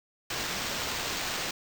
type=noise with sample-and-hold; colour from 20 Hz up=violet; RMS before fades=-33 dBFS; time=0.3-1.51 s; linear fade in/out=5 ms; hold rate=11025 Hz; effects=none